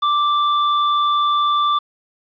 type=tone; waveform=square; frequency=1174.7 Hz; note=D6; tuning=in tune; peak=-15 dBFS; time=0.02-1.79 s; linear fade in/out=10 ms; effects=resampled to 11025 Hz + 8-bit